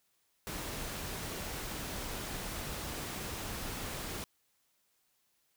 pink noise, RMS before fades -40 dBFS, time 0.47-4.24 s, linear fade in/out 0 ms, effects white hiss -75 dBFS RMS until 5.56 s

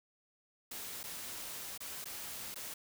white noise with dropouts, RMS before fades -44 dBFS, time 0.71-2.74 s, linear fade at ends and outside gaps 5 ms, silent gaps 1.032-1.038 / 1.777-1.804 / 2.044-2.055 / 2.544-2.557 s, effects none

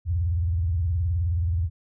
sine tone with vibrato, 84.6 Hz, E2, 45 cents sharp, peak -21 dBFS, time 0.05-1.7 s, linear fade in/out 50 ms, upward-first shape sine, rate 19 Hz, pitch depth 220 cents each way, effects none

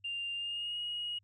sine tone with pitch glide, 2794 to 2888 Hz, F7 to F#7, 0 to -43 cents, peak -34 dBFS, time 0.04-1.19 s, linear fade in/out 10 ms, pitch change +57 cents, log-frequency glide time 0.35-0.79 s, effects tanh soft clip ceiling -30 dBFS + added 99 Hz sine -68 dBFS peak until 1.23 s

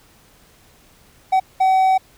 triangle tone bursts at uneven times, 758 Hz, F#5, 42 cents sharp, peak -10 dBFS, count 2, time 1.32-1.4 / 1.6-1.98 s, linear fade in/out 10 ms, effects pink hiss -52 dBFS RMS until 2.17 s

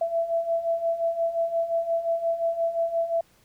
sine beating tone pair, 664 / 669.7 Hz, E5 / E5, +12 / +27 cents, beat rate 5.7 Hz, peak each -29 / -24 dBFS, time 0.01-3.21 s, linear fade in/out 5 ms, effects pink hiss -61 dBFS RMS until 3.44 s

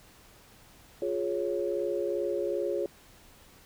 sine chord, Db major, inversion first, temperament equal with one note detuned, 352.7 / 415.3 / 554.4 Hz, F4 / Ab4 / Db5, +17 / 0 / 0 cents, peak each -32 / -32 / -32 dBFS, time 1.02-2.86 s, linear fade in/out 2 ms, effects pink hiss -56 dBFS RMS until 3.65 s

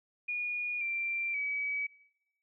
sine tone with pitch steps, 2443 / 2360 / 2279 Hz, D#7 / D7 / C#7, -32 / +8 / +47 cents, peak -31 dBFS, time 0.28-1.87 s, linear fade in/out 10 ms, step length 530 ms, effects noise-tail reverb RT60 0.9 s tail -21 dB re dry

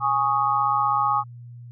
sine chord, Ab suspended fourth, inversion none, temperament equal, 830.6 / 1108.7 / 1244.5 Hz, Ab5 / Db6 / Eb6, 0 / 0 / 0 cents, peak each -23 dBFS, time 0-1.24 s, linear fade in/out 50 ms, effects added 120 Hz sine -38 dBFS peak until 1.71 s

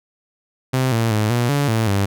sawtooth tone with pitch steps, 129.9 / 114.3 / 107.1 / 120.3 / 142.9 / 112.5 / 99.3 Hz, C3 / A#2 / A2 / B2 / D3 / A2 / G2, -12 / -34 / -46 / -45 / -47 / +39 / +23 cents, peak -12 dBFS, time 0.73-2.06 s, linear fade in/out 10 ms, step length 190 ms, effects none

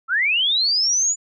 sine linear sweep, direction up, 1289 to 7040 Hz, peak -16 dBFS, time 0.08-1.16 s, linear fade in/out 50 ms, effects none

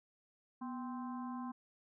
harmonic tone with a mistuned harmonic, 260.6 Hz, C4, 7 cents flat, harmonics 1 / 3 / 4 / 5 / 6, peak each -41 / -50 / -47 / -61 / -63 dBFS, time 0.61-1.52 s, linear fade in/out 10 ms, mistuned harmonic 1, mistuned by -100 cents, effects none

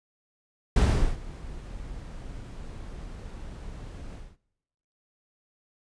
brown noise with ADSR envelope, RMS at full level -17 dBFS, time 0.76-4.37 s, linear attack 5 ms, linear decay 400 ms, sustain -22 dB, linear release 230 ms, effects noise-tail reverb RT60 1.0 s tail -25 dB re dry + resampled to 22050 Hz

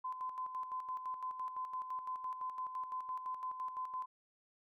sine tone with tremolo, 1023 Hz, C6, 39 cents flat, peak -37 dBFS, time 0.04-4.06 s, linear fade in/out 10 ms, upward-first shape square, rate 5.9 Hz, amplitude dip 55%, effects none

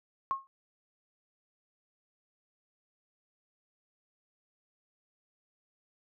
sine tone with exponential decay, 1081 Hz, C#6, 44 cents flat, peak -24 dBFS, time 0.31-0.47 s, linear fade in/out 0 ms, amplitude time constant 34 ms, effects none

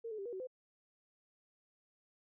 sine tone with pitch steps, 458.5 / 431.8 / 393.6 / 478.5 / 377 / 510 Hz, A#4 / A4 / G4 / A#4 / F#4 / C5, -29 / -33 / +7 / +45 / +32 / -44 cents, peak -40 dBFS, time 0.04-0.472 s, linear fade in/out 10 ms, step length 72 ms, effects none

